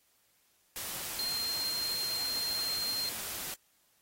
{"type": "tone in noise", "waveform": "sine", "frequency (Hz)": 4186, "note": "C8", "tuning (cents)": 0, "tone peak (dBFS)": -32, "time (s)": [1.19, 3.09], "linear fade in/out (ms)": 0, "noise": "white", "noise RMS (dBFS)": -39, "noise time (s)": [0.76, 3.54], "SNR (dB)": 4, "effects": ["white hiss -70 dBFS RMS until 4.01 s", "AAC 48 kbps"]}